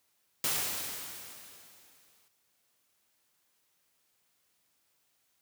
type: noise with exponential decay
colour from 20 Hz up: white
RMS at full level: -29 dBFS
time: 0.44-2.28 s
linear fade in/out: 1 ms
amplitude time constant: 400 ms
effects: white hiss -74 dBFS RMS until 5.41 s + high-pass 60 Hz 12 dB/octave